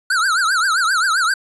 square tone with vibrato, 1427 Hz, F6, 37 cents sharp, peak -15 dBFS, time 0.1-1.34 s, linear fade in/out 5 ms, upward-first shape triangle, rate 7.6 Hz, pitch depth 230 cents each way, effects resampled to 24000 Hz

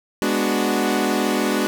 sawtooth chord, G# half-diminished seventh, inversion none, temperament equal, 207.7 / 246.9 / 293.7 / 370 Hz, G#3 / B3 / D4 / F#4, 0 / 0 / 0 / 0 cents, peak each -20 dBFS, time 0.22-1.67 s, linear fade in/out 0 ms, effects none

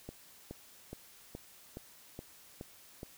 click train, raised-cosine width 2 ms, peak -29 dBFS, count 8, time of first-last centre 0.09-3.031 s, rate 2.38 Hz, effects white hiss -58 dBFS RMS until 3.17 s

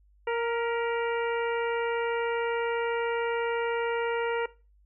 harmonic tone with a mistuned harmonic, 466.2 Hz, A#4, in tune, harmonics 1 / 2 / 3 / 4 / 5 / 6, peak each -27 / -33 / -37 / -39 / -41 / -43 dBFS, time 0.27-4.46 s, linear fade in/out 5 ms, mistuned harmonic 4, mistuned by +39 cents, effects noise-tail reverb RT60 0.3 s tail -19 dB re dry + added 50 Hz sine -58 dBFS peak until 4.85 s

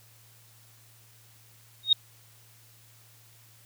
sine tone with exponential growth, 3729 Hz, A#7, in tune, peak -13 dBFS, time 1.83-1.93 s, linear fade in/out 5 ms, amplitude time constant 21 ms, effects added 113 Hz sine -58 dBFS peak until 3.65 s + white hiss -58 dBFS RMS until 3.65 s

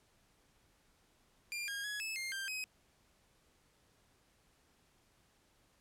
sawtooth tone with pitch steps, 2394 / 1626 / 1680 / 2605 / 2117 / 1581 / 2531 Hz, D7 / G#6 / G#6 / E7 / C7 / G6 / D#7, +33 / -37 / +19 / -21 / +20 / +14 / +29 cents, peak -35 dBFS, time 1.52-2.64 s, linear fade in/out 0 ms, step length 160 ms, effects pink hiss -71 dBFS RMS until 5.8 s + low-pass 12000 Hz 12 dB/octave

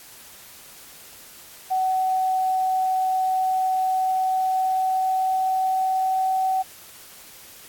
sine tone with pitch glide, 752 to 757.2 Hz, F#5 to F#5, +28 to +40 cents, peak -19 dBFS, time 1.7-6.63 s, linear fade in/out 20 ms, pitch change +12 cents, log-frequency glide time 3.78-6.43 s, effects white hiss -45 dBFS RMS until 7.68 s + AAC 64 kbps

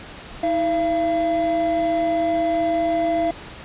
triangle tone pair together, 320.4 / 679 Hz, E4 / F5, -49 / -49 cents, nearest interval octave + minor second, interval 1300 cents, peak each -22 / -17 dBFS, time 0.43-3.31 s, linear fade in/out 5 ms, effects pink hiss -38 dBFS RMS until 3.64 s + resampled to 8000 Hz

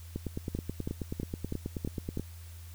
two click trains, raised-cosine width 3 ms, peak -21 / -20 dBFS, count 20 / 6, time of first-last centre 0.16-2.196 / 0.55-2.173 s, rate 9.33 / 3.08 Hz, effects added 84 Hz sine -44 dBFS peak until 2.74 s + white hiss -56 dBFS RMS until 2.74 s

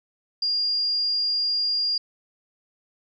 sine tone, 4817 Hz, D8, 43 cents sharp, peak -21 dBFS, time 0.42-1.98 s, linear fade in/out 5 ms, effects none

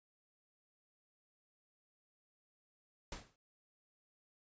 pink noise with exponential decay, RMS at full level -42 dBFS, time 3.12-3.36 s, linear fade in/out 2 ms, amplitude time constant 52 ms, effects resampled to 16000 Hz

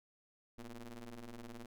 sawtooth ring-modulated tone, 116.54 Hz, A#2, in tune, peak -40 dBFS, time 0.58-1.66 s, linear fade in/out 5 ms, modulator 126 Hz, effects none

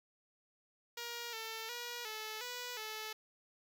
5% pulse tone with pitch steps, 473.5 / 446.5 / 480.3 / 434 / 490.8 / 434.2 Hz, A#4 / A4 / B4 / A4 / B4 / A4, +27 / +25 / -48 / -24 / -11 / -23 cents, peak -30 dBFS, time 0.97-3.13 s, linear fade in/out 5 ms, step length 360 ms, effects none

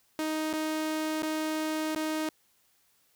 sawtooth tone with dropouts, 312.1 Hz, D#4, 5 cents sharp, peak -25 dBFS, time 0.19-2.29 s, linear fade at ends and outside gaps 1 ms, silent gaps 0.529-0.535 / 1.222-1.23 / 1.949-1.96 s, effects white hiss -68 dBFS RMS until 3.15 s

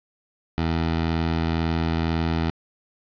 15% pulse tone, 82 Hz, E2, 9 cents flat, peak -15 dBFS, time 0.58-2.5 s, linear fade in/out 0 ms, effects resampled to 11025 Hz + 7-bit

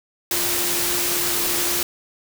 sine tone in noise, 349.2 Hz, F4, in tune, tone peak -31 dBFS, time 0.31-1.83 s, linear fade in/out 2 ms, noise white, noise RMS -22 dBFS, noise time 0.31-1.83 s, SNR -12 dB, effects none

